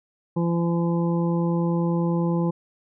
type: harmonic tone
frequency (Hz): 170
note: F3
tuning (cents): -46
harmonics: 1 / 2 / 3 / 5 / 6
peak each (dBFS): -21 / -27 / -31 / -35 / -37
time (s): 0.36-2.51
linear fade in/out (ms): 10
effects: none